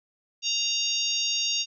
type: harmonic tone with a mistuned harmonic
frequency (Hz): 932.3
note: A#5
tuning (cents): 0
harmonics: 3 / 4 / 5 / 6 / 7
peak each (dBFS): -29 / -30 / -31 / -32 / -32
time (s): 0.42-1.66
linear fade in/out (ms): 50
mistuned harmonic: 4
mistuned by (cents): -17
effects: none